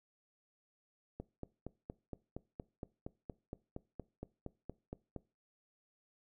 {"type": "click train", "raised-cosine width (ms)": 2, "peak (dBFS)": -29, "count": 18, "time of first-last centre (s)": [1.2, 5.163], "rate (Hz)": 4.29, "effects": ["noise-tail reverb RT60 0.3 s tail -21 dB re dry"]}